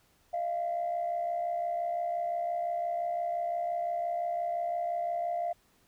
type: tone pair together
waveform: sine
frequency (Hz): 625.2 / 691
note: D#5 / F5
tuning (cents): +8 / -19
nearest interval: major second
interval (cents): 173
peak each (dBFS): -36 / -29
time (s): 0.33-5.53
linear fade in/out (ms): 10
effects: tanh soft clip ceiling -24 dBFS + pink hiss -67 dBFS RMS until 5.87 s